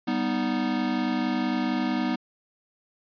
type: chord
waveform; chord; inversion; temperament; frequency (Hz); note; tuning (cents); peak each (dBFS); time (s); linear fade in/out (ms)
square; G augmented; none; equal; 196 / 246.9 / 311.1; G3 / B3 / D#4; 0 / 0 / 0; -32 / -27 / -30; 0.07-2.16; 10
effects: resampled to 11025 Hz